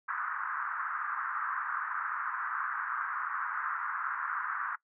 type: band-pass noise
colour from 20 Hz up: pink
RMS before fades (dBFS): -35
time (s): 0.08-4.76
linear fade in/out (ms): 10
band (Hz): 1100 to 1600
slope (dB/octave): 48
effects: noise-tail reverb RT60 0.1 s tail -21 dB re dry